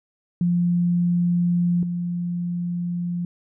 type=tone pair in turn; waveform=sine; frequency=174.61 / 174.61 Hz; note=F3 / F3; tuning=0 / 0 cents; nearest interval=unison; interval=0 cents; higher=neither; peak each=-17 / -23 dBFS; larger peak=first; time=0.41-1.83 / 1.83-3.25 s; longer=neither; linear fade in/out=2 ms; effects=none